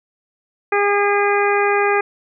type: harmonic tone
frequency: 406.6 Hz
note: G#4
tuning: 37 cents flat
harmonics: 1 / 2 / 3 / 4 / 5 / 6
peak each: -17 / -20 / -22 / -23 / -24 / -25 dBFS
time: 0.72-2.01 s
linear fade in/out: 5 ms
effects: none